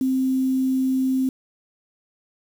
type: tone with quantisation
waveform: sine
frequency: 261.6 Hz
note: C4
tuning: in tune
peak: -18 dBFS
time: 0.01-1.29 s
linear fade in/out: 2 ms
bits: 7
effects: none